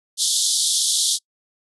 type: band-pass noise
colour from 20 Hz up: pink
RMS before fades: -20 dBFS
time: 0.17-1.19 s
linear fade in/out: 50 ms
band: 3300 to 11000 Hz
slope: 96 dB/octave
effects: noise-tail reverb RT60 0.1 s tail -26 dB re dry